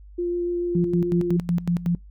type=tone with vibrato; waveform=sine; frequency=349.2 Hz; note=F4; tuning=in tune; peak=-22 dBFS; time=0.18-1.37 s; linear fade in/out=10 ms; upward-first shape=sine; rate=6.9 Hz; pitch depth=8 cents each way
type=tone with tremolo; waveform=sine; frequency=173.1 Hz; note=F3; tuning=15 cents flat; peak=-18 dBFS; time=0.75-1.95 s; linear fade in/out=2 ms; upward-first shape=square; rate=5.4 Hz; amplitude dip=80%
effects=noise-tail reverb RT60 0.2 s tail -25 dB re dry + added 50 Hz sine -42 dBFS peak until 2.1 s